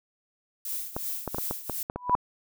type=noise with tremolo; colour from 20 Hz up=violet; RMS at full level=-31 dBFS; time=0.65-1.83 s; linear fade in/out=2 ms; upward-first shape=triangle; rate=2.8 Hz; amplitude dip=80%
type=clicks; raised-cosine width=1 ms; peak=-16 dBFS; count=10; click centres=0.965 / 1.277 / 1.346 / 1.384 / 1.51 / 1.697 / 1.899 / 1.96 / 2.096 / 2.151 s
type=tone with exponential growth; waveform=sine; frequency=988 Hz; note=B5; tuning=in tune; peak=-15 dBFS; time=1.96-2.15 s; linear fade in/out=1 ms; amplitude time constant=40 ms
effects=none